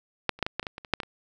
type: clicks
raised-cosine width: 0.3 ms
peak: -6 / -30 / -9 / -12 / -11 / -21 / -16 / -22 / -25 / -6 / -14 / -25 dBFS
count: 12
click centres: 0.293 / 0.39 / 0.427 / 0.465 / 0.596 / 0.629 / 0.668 / 0.781 / 0.848 / 0.937 / 1.002 / 1.033 s
effects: none